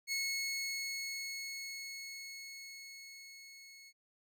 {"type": "tone with level ramp", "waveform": "20% pulse", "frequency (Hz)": 2189, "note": "C#7", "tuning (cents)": -22, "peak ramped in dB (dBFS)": [-28, -49], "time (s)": [0.07, 3.93], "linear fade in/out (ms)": 50, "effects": []}